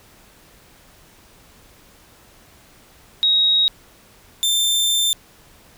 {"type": "tone pair in turn", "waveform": ["sine", "sawtooth"], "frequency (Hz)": [3787, 3574], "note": ["A#7", "A7"], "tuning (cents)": [27, 26], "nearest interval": "minor second", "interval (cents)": 101, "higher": "first", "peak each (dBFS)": -13, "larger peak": "neither", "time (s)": [[3.23, 3.68], [4.43, 5.13]], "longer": "second", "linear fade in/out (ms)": 0, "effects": ["pink hiss -50 dBFS RMS until 5.77 s"]}